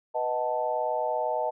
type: chord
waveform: sine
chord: B dominant seventh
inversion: none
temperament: equal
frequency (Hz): 493.9 / 622.3 / 740 / 880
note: B4 / D#5 / F#5 / A5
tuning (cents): 0 / 0 / 0 / 0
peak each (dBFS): -33 / -29 / -33 / -30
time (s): 0.14-1.51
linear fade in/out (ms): 20
effects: none